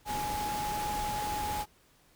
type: tone in noise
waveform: sine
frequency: 837 Hz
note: G#5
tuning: 13 cents sharp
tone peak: -32 dBFS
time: 0.05-1.66 s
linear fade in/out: 50 ms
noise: pink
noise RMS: -38 dBFS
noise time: 0.05-1.66 s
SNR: +3 dB
effects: pink hiss -64 dBFS RMS until 2.15 s